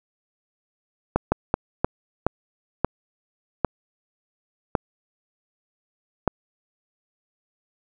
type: slowing click train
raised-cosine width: 1 ms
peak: -4 dBFS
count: 9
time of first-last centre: 1.16-6.277 s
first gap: 160 ms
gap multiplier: 1.38
effects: none